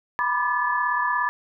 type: tone cluster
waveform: sine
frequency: 978 / 1015 / 1187 / 1726 Hz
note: B5 / B5 / D6 / A6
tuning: -17 / +47 / +18 / -34 cents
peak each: -25 / -29 / -27 / -25 dBFS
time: 0.19-1.29 s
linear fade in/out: 0 ms
effects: none